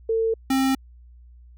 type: tone pair in turn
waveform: sine / square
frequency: 450 / 266.3 Hz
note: A4 / C4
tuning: +39 / +31 cents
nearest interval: major sixth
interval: 908 cents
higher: first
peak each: -19 dBFS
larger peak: neither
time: 0.09-0.34 / 0.5-0.75 s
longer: neither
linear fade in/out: 5 ms
effects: added 60 Hz sine -45 dBFS peak until 1.57 s